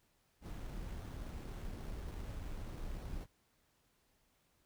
brown noise with sample-and-hold, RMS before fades -44 dBFS, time 0.41-3.27 s, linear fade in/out 50 ms, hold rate 4900 Hz, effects pink hiss -75 dBFS RMS until 4.65 s

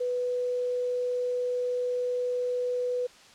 sine tone with quantisation, 494.8 Hz, B4, 3 cents sharp, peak -26 dBFS, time 0-3.07 s, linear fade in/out 10 ms, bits 9, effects white hiss -53 dBFS RMS until 3.34 s + low-pass 6000 Hz 12 dB/octave

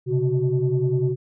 sine tone cluster, 127.8 / 137.9 / 371.3 Hz, C3 / C#3 / F#4, -40 / -9 / +6 cents, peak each -22 dBFS, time 0.06-1.16 s, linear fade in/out 50 ms, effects tanh soft clip ceiling -11 dBFS

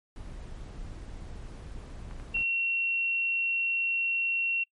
brown noise, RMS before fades -41 dBFS, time 0.16-2.43 s, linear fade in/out 0 ms
clicks, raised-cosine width 0.5 ms, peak -32 dBFS, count 3, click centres 2.111 / 2.199 / 2.368 s
sine tone, 2729 Hz, F7, 41 cents flat, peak -25 dBFS, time 2.34-4.64 s, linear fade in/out 10 ms
effects noise-tail reverb RT60 0.1 s tail -26 dB re dry + MP3 48 kbps

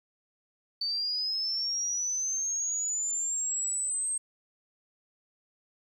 sine linear sweep, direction up, 4536 to 8400 Hz, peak -28 dBFS, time 0.81-4.18 s, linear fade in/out 5 ms, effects 10-bit

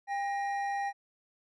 triangle tone pair together, 800 / 1884.1 Hz, G5 / A#6, +35 / +18 cents, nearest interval octave + minor third, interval 1483 cents, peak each -29 / -37 dBFS, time 0.07-0.93 s, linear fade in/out 50 ms, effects resampled to 22050 Hz

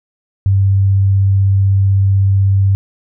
sine tone with vibrato, 97.7 Hz, G2, 5 cents flat, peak -8 dBFS, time 0.46-2.75 s, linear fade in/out 0 ms, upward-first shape triangle, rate 16 Hz, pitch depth 8 cents each way, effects none

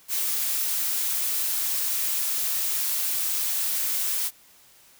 blue noise, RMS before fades -26 dBFS, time 0.08-4.31 s, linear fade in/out 50 ms, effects white hiss -55 dBFS RMS until 4.99 s

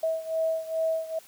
sine beating tone pair, 645 / 647.4 Hz, E5 / E5, -38 / -31 cents, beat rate 2.4 Hz, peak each -27 / -30 dBFS, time 0.03-1.19 s, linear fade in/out 5 ms, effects white hiss -53 dBFS RMS until 1.27 s + high-pass 80 Hz 12 dB/octave

